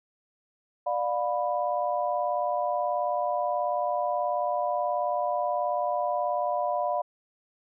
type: chord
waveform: sine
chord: B diminished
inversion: first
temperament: just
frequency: 592.7 / 711.2 / 987.8 Hz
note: D5 / F5 / B5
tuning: +16 / +31 / 0 cents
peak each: -29 / -28 / -31 dBFS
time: 0.86-7.02 s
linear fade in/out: 10 ms
effects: none